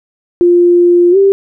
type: tone with pitch glide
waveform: sine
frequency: 350 to 392.9 Hz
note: F4 to G4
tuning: +4 to +4 cents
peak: -4 dBFS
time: 0.41-1.32 s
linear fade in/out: 0 ms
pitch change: +200 cents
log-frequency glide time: 1.11-1.17 s
effects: none